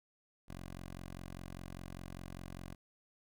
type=tone; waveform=10% pulse; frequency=45 Hz; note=F#1; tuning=47 cents flat; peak=-37 dBFS; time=0.48-2.75 s; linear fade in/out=10 ms; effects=none